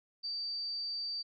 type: tone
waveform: sine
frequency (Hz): 4636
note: D8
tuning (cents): -23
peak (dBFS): -35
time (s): 0.23-1.23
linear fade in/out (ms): 20
effects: none